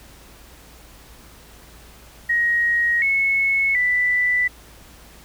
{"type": "tone with pitch steps", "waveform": "sine", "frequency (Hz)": [1885, 2195, 1981], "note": ["A#6", "C#7", "B6"], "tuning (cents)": [19, -18, 5], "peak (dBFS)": -16, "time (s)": [2.29, 4.48], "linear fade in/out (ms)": 10, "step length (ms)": 730, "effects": ["added 56 Hz sine -48 dBFS peak until 5.24 s", "pink hiss -47 dBFS RMS until 5.24 s"]}